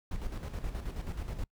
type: noise with tremolo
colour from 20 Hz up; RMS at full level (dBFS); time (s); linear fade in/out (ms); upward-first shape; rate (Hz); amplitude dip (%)
brown; -35; 0.11-1.44; 5; square; 9.4; 55
effects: noise-tail reverb RT60 0.1 s tail -25 dB re dry